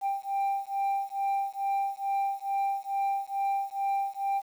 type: beating tone pair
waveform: sine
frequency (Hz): 789 / 791.3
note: G5 / G5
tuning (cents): +11 / +16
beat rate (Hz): 2.3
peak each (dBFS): -28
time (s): 0.01-4.42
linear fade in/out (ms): 50
effects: tanh soft clip ceiling -24 dBFS + 9-bit